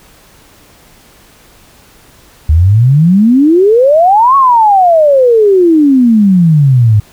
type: exponential two-way sweep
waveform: sine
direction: up then down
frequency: 73.42 to 1120 to 101.9 Hz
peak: -3 dBFS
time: 2.49-7 s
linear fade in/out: 5 ms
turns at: 4.36 s
effects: pink hiss -42 dBFS RMS until 7.12 s